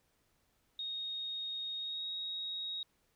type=tone with pitch glide; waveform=sine; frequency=3729 to 3777 Hz; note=A#7 to A#7; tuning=0 to +22 cents; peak=-37 dBFS; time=0.79-2.83 s; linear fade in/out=2 ms; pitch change=+22 cents; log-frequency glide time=1.77-2.06 s; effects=pink hiss -75 dBFS RMS until 3.15 s